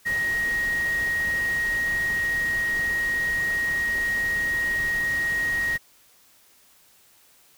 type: tone in noise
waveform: sine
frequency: 1881 Hz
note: A#6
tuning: 15 cents sharp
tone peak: -22 dBFS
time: 0.05-5.78 s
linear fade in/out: 20 ms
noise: pink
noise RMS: -37 dBFS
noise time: 0.05-5.78 s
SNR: +12 dB
effects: white hiss -57 dBFS RMS until 7.57 s